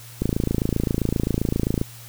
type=click train; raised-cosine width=3 ms; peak=-8 dBFS; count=45; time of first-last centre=0.22-1.814 s; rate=27.6 Hz; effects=added 117 Hz sine -42 dBFS peak until 2.08 s + white hiss -44 dBFS RMS until 2.08 s